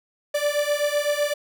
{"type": "beating tone pair", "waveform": "45% pulse", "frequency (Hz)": [582, 589.9], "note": ["D5", "D5"], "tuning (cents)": [-16, 8], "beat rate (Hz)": 7.9, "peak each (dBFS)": -24, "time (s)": [0.34, 1.34], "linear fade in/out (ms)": 10, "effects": []}